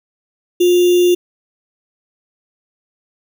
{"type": "tone with sample-and-hold", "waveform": "sine", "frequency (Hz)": 355.2, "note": "F4", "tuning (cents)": 29, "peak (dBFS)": -8, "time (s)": [0.6, 1.15], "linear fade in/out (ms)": 10, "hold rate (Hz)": 3150, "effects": []}